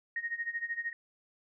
sine tone with tremolo, 1864.7 Hz, A#6, in tune, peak -30 dBFS, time 0.16-0.93 s, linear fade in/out 2 ms, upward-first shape sine, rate 13 Hz, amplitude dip 85%, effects none

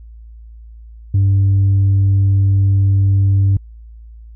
sine tone, 98 Hz, G2, in tune, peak -7 dBFS, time 1.14-3.57 s, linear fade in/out 5 ms, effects tanh soft clip ceiling -8 dBFS + added 56 Hz sine -34 dBFS peak until 4.35 s

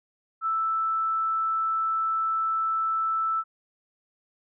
sine tone, 1320 Hz, E6, 2 cents sharp, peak -23 dBFS, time 0.41-3.44 s, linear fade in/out 50 ms, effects none

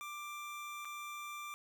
25% pulse tone with dropouts, 1181 Hz, D6, 9 cents sharp, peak -39 dBFS, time 0.01-1.54 s, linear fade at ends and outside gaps 0 ms, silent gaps 0.848-0.853 s, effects 13-bit

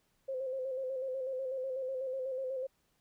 sine tone with vibrato, 523.3 Hz, C5, in tune, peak -34 dBFS, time 0.28-2.67 s, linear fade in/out 10 ms, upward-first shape square, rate 8.1 Hz, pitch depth 40 cents each way, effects pink hiss -75 dBFS RMS until 3 s

